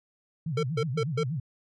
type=tone with vibrato; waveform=sine; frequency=142.4 Hz; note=C#3; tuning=47 cents sharp; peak=-28 dBFS; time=0.46-1.4 s; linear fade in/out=5 ms; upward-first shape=sine; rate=8.3 Hz; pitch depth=290 cents each way
type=tone bursts; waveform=square; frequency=450.1 Hz; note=A4; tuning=39 cents sharp; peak=-26 dBFS; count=4; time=0.57-1.234 s; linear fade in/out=5 ms; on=61 ms; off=140 ms
effects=low-pass 5000 Hz 12 dB/octave